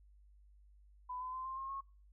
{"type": "tone with pitch steps", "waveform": "sine", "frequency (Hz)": [1000, 1017.5, 1035.3, 1053.4, 1071.8, 1090.5], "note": ["B5", "C6", "C6", "C6", "C6", "C#6"], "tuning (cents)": [21, -49, -19, 11, 41, -29], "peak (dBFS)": -40, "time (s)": [1.09, 1.81], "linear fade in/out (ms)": 10, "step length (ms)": 120, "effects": ["noise-tail reverb RT60 0.4 s tail -25 dB re dry", "added 50 Hz sine -60 dBFS peak until 2.12 s"]}